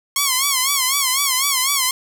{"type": "tone with vibrato", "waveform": "5% pulse", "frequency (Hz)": 1078, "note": "C#6", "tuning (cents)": -49, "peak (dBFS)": -4, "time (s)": [0.16, 1.91], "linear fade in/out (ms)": 2, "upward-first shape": "sine", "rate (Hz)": 4, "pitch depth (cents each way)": 110, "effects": ["7-bit"]}